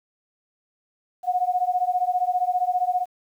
sine beating tone pair, 719 / 734 Hz, F#5 / F#5, -50 / -14 cents, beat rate 15 Hz, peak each -23 dBFS, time 1.23-3.06 s, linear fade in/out 50 ms, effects 9-bit

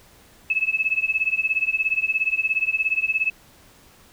sine tone with tremolo, 2596 Hz, E7, 27 cents flat, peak -15 dBFS, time 0.5-3.3 s, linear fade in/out 2 ms, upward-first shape triangle, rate 17 Hz, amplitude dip 100%, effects pink hiss -52 dBFS RMS until 4.12 s

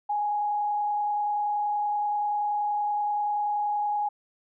sine tone with frequency modulation, 830.6 Hz, G#5, in tune, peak -24 dBFS, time 0.09-4.09 s, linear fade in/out 10 ms, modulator 30.5 Hz, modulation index 0.42, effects none

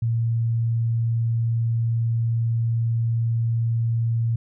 sine tone, 115.3 Hz, A#2, 19 cents flat, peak -19 dBFS, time 0.02-4.36 s, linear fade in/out 5 ms, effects none

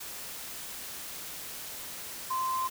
sine tone in noise, 1040 Hz, C6, 11 cents flat, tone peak -28 dBFS, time 2.3-2.68 s, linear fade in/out 10 ms, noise white, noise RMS -41 dBFS, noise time 0-2.7 s, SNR +10 dB, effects none

